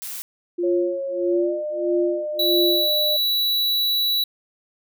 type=noise; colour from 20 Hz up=blue; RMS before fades=-32 dBFS; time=0.02-0.22 s; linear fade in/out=0 ms
type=tone with tremolo; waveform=sine; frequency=349.2 Hz; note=F4; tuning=in tune; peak=-17 dBFS; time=0.58-2.93 s; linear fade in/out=10 ms; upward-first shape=sine; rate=1.6 Hz; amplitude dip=100%
type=tone with pitch glide; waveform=sine; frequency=547 to 603.4 Hz; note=C#5 to D5; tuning=-23 to +47 cents; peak=-24 dBFS; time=0.63-3.17 s; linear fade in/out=10 ms; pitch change=+170 cents; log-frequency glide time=1.26-1.52 s
type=tone; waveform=square; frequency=3931 Hz; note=B7; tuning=9 cents flat; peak=-19 dBFS; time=2.39-4.24 s; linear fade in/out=5 ms
effects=none